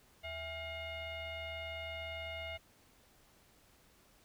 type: tone with frequency modulation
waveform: sine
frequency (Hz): 1397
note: F6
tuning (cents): 0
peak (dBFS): -40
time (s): 0.23-2.58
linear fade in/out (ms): 20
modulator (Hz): 738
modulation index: 2.1
effects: pink hiss -66 dBFS RMS until 4.24 s